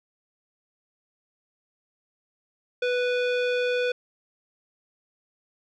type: tone with low-pass filter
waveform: square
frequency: 493.9 Hz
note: B4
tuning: in tune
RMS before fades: -25 dBFS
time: 2.82-3.92 s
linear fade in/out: 5 ms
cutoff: 3100 Hz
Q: 1.7
effects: none